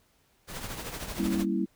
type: noise with tremolo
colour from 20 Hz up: pink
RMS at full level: -35 dBFS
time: 0.47-1.46 s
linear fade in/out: 50 ms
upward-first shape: triangle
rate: 13 Hz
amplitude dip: 60%
type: chord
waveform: sine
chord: G diminished seventh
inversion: none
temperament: equal with one note detuned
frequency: 196 / 233.1 / 274.2 / 329.6 Hz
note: G3 / Bb3 / Db4 / Fb4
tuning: 0 / 0 / -19 / 0 cents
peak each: -29 / -33 / -34 / -30 dBFS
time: 1.18-1.66 s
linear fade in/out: 20 ms
effects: pink hiss -67 dBFS RMS until 1.75 s